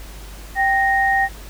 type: tone pair together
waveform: sine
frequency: 782 / 1859.9 Hz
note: G5 / A#6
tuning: -4 / -4 cents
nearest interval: octave + minor third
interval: 1500 cents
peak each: -17 dBFS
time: 0.55-1.29 s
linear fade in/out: 50 ms
effects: added 50 Hz sine -35 dBFS peak until 1.49 s + pink hiss -41 dBFS RMS until 1.49 s